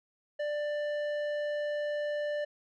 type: tone with low-pass filter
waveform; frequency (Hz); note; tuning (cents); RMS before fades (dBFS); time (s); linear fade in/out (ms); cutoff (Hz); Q
square; 591; D5; +11; -33; 0.39-2.45; 10; 2200; 0.74
effects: none